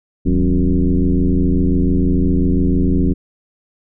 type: tone with frequency modulation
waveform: sine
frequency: 100 Hz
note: G2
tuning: 35 cents sharp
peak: -11 dBFS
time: 0.25-3.14 s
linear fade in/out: 20 ms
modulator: 87.1 Hz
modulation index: 2.6
effects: none